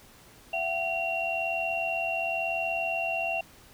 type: tone cluster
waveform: sine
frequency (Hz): 674 / 755 / 2748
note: E5 / F#5 / F7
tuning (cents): +38 / +35 / -29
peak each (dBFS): -31 / -34 / -30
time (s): 0.53-3.41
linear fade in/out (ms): 5
effects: pink hiss -54 dBFS RMS until 3.73 s